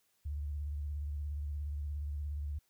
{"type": "tone with vibrato", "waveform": "sine", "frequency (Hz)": 73.1, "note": "D2", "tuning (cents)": -7, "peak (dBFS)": -35, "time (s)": [0.25, 2.59], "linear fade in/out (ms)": 10, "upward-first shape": "sine", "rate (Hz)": 17, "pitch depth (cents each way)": 74, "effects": ["white hiss -75 dBFS RMS until 2.69 s"]}